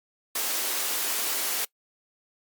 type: high-pass noise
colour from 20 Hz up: white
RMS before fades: -28 dBFS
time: 0.35-1.65 s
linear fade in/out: 5 ms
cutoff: 280 Hz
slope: 24 dB/octave
effects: noise-tail reverb RT60 0.1 s tail -23 dB re dry + Opus 48 kbps